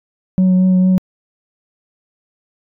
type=tone with vibrato; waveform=sine; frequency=185 Hz; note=F#3; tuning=in tune; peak=-6 dBFS; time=0.38-0.98 s; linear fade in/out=0 ms; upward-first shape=triangle; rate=4.4 Hz; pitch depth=16 cents each way; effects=tanh soft clip ceiling -8 dBFS